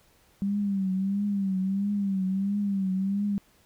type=tone with vibrato; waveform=sine; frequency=196 Hz; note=G3; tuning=in tune; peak=-24 dBFS; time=0.42-3.38 s; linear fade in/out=0 ms; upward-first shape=triangle; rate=1.5 Hz; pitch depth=89 cents each way; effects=pink hiss -62 dBFS RMS until 3.65 s